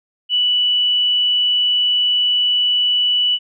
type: tone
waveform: sine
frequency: 2960 Hz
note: F#7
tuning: in tune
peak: -13 dBFS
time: 0.29-3.39 s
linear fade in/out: 50 ms
effects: none